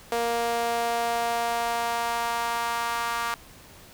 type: tone with high-pass filter sweep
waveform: sawtooth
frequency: 234.1 Hz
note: A#3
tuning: 8 cents sharp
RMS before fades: -27 dBFS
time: 0.12-3.34 s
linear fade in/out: 0 ms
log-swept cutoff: 550 to 1100 Hz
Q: 2.6
effects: pink hiss -49 dBFS RMS until 3.93 s